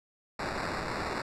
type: noise with sample-and-hold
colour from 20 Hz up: white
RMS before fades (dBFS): -34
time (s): 0.39-1.22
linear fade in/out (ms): 5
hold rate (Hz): 3150
effects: low-pass 6000 Hz 12 dB/octave